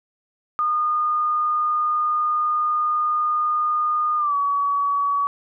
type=tone with pitch glide; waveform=sine; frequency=1222 to 1133.6 Hz; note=D#6 to C#6; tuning=-32 to +38 cents; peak=-18 dBFS; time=0.59-5.27 s; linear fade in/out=0 ms; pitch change=-130 cents; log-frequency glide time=4.17-4.36 s; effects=none